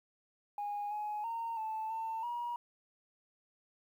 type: tone with pitch steps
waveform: sine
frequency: 822 / 840 / 919 / 877 / 896 / 956 Hz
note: G#5 / G#5 / A#5 / A5 / A5 / A#5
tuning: -18 / +19 / -25 / -6 / +31 / +43 cents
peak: -34 dBFS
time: 0.58-2.56 s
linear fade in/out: 2 ms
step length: 330 ms
effects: tanh soft clip ceiling -32 dBFS + 11-bit